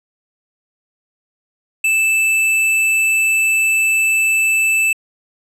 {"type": "tone", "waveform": "square", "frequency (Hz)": 2637, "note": "E7", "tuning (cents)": 0, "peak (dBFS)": -13, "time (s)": [1.84, 4.93], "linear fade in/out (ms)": 5, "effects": ["low-pass 12000 Hz 12 dB/octave"]}